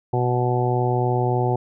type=harmonic tone; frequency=123.47 Hz; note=B2; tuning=in tune; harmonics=1 / 2 / 3 / 4 / 5 / 6 / 7; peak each=-21 / -32 / -24 / -29 / -33 / -26 / -28 dBFS; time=0.13-1.56 s; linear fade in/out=5 ms; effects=none